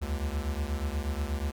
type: beating tone pair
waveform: square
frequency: 69.3 / 77.6 Hz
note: C#2 / D#2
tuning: 0 / -4 cents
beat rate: 8.3 Hz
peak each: -32 / -34 dBFS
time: 0.01-1.52 s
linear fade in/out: 20 ms
effects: none